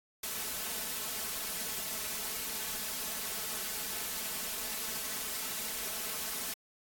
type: noise with comb filter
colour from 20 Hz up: white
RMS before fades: -37 dBFS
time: 0.23-6.54 s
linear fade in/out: 5 ms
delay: 4.6 ms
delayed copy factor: +0.75
effects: AAC 64 kbps